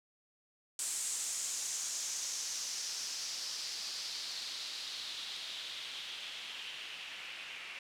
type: noise with low-pass filter sweep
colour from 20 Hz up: blue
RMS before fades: -41 dBFS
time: 0.79-7.79 s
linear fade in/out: 2 ms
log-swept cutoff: 8000 to 2500 Hz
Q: 3
effects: none